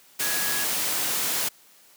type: tone in noise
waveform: sine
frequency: 1671 Hz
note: G#6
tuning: 10 cents sharp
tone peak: -32 dBFS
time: 0.21-0.65 s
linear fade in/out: 10 ms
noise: white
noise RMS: -26 dBFS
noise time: 0.19-1.49 s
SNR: -9 dB
effects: white hiss -55 dBFS RMS until 1.96 s + high-pass 150 Hz 12 dB/octave

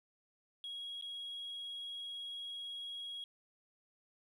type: tone with dropouts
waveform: sine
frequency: 3306 Hz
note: G#7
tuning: 9 cents flat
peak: -40 dBFS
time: 0.64-3.24 s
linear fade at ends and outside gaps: 1 ms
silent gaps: 1.012-1.023 s
effects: tanh soft clip ceiling -39 dBFS + 12-bit

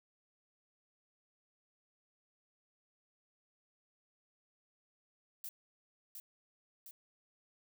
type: noise with echo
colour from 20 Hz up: violet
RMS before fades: -44 dBFS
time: 5.44-5.49 s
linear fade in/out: 2 ms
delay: 710 ms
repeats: 2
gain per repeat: -4 dB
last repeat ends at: 6.91 s
effects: none

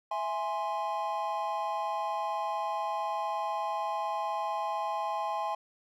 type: chord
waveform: triangle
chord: E augmented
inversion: none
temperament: equal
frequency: 659.3 / 830.6 / 1046.5 Hz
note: E5 / G#5 / B#5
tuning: 0 / 0 / 0 cents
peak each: -35 / -31 / -33 dBFS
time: 0.11-5.55 s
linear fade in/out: 5 ms
effects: none

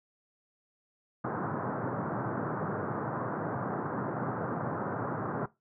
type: band-pass noise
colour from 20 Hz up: pink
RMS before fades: -34 dBFS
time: 1.24-5.46 s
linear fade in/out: 5 ms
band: 110 to 1500 Hz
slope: 48 dB/octave
effects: noise-tail reverb RT60 0.2 s tail -18 dB re dry

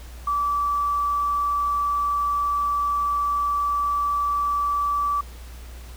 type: tone with quantisation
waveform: sine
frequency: 1156 Hz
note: D6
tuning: 28 cents flat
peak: -20 dBFS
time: 0.27-5.21 s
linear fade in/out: 5 ms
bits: 8
effects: added 60 Hz sine -37 dBFS peak until 5.96 s + pink hiss -47 dBFS RMS until 5.96 s

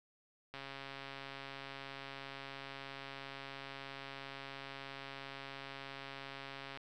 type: click train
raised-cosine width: 0.3 ms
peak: -30 dBFS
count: 855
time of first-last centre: 0.54-6.774 s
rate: 137 Hz
effects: none

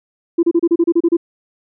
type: tone bursts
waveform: sine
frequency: 338.5 Hz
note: E4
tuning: 46 cents sharp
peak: -8 dBFS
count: 10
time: 0.38-1.169 s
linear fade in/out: 10 ms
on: 51 ms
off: 31 ms
effects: tanh soft clip ceiling -5 dBFS

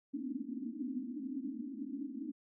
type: band-pass noise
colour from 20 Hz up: pink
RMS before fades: -41 dBFS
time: 0.13-2.32 s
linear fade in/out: 20 ms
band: 230 to 300 Hz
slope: 96 dB/octave
effects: none

